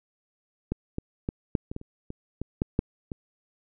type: clicks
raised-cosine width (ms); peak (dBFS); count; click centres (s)
3; -14 / -17 / -15 / -10 / -21 / -20 / -30 / -23 / -18 / -11 / -9 / -20; 12; 0.72 / 0.984 / 1.289 / 1.552 / 1.715 / 1.764 / 1.814 / 2.104 / 2.416 / 2.619 / 2.791 / 3.118
effects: none

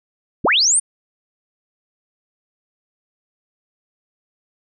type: linear sweep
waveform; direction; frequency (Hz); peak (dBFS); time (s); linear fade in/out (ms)
sine; up; 38.89 to 9370; -12; 0.44-0.8; 10
effects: none

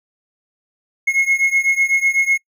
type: beating tone pair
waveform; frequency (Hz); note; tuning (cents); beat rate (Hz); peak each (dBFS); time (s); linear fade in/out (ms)
triangle; 2164 / 2172; C#7 / C#7; -42 / -36; 8; -14 / -16; 1.07-2.38; 10
effects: noise-tail reverb RT60 0.1 s tail -24 dB re dry

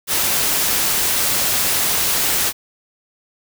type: noise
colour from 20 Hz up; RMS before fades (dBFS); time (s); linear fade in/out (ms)
white; -18; 0.07-2.53; 50
effects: none

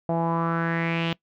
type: tone with low-pass filter sweep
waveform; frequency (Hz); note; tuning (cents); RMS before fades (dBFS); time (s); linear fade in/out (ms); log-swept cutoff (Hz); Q
sawtooth; 166.5; E3; +18; -25; 0.09-1.13; 0; 710 to 3200; 4.4
effects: noise-tail reverb RT60 0.1 s tail -21 dB re dry

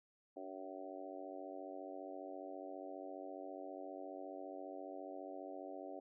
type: harmonic tone with a mistuned harmonic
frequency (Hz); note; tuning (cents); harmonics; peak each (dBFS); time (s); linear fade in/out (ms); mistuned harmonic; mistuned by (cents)
94.7; F#2; +41; 3 / 4 / 5 / 6 / 7 / 8; -52 / -53 / -57 / -52 / -52 / -54; 0.36-6; 10; 3; +30
effects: none

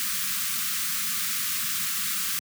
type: band-stop noise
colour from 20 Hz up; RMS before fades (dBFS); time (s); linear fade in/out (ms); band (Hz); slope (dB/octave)
white; -28; 0-2.39; 0; 240 to 1100; 96
effects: high-pass 150 Hz 12 dB/octave

